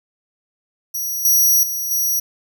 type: tone with level steps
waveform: 10% pulse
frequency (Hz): 5790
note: F#8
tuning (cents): -38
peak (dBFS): -16 / -6 / -16 / -11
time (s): 0.94-2.2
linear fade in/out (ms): 10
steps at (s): 1.25 / 1.63 / 1.91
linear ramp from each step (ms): 2
effects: none